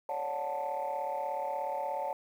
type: chord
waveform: sine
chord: D major seventh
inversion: third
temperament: just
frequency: 550.6 / 587.3 / 734.2 / 881 Hz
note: C#5 / D5 / F#5 / A5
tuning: -12 / 0 / -14 / +2 cents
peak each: -37 / -38 / -37 / -34 dBFS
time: 0.09-2.13 s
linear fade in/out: 2 ms
effects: tanh soft clip ceiling -26 dBFS + 10-bit